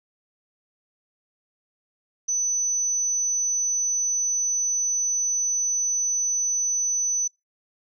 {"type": "tone", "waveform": "sine", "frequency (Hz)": 6000, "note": "F#8", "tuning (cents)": 23, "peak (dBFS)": -21, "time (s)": [2.28, 7.28], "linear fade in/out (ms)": 10, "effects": ["noise-tail reverb RT60 0.2 s tail -24 dB re dry"]}